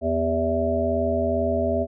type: harmonic tone with a mistuned harmonic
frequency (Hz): 82.41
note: E2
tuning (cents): 0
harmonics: 1 / 3 / 5 / 7 / 8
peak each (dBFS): -28 / -27 / -28 / -27 / -24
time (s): 0.01-1.87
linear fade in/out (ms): 50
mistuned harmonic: 5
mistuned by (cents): -52
effects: none